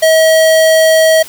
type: tone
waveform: square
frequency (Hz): 640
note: D#5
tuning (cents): +49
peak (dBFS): -6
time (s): 0.02-1.23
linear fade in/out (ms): 10
effects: white hiss -32 dBFS RMS until 1.28 s